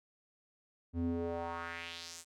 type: tone with band-pass filter sweep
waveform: square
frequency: 84.4 Hz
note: E2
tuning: 41 cents sharp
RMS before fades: -39 dBFS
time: 0.93-2.25 s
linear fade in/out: 50 ms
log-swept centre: 170 to 8600 Hz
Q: 2.3
effects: none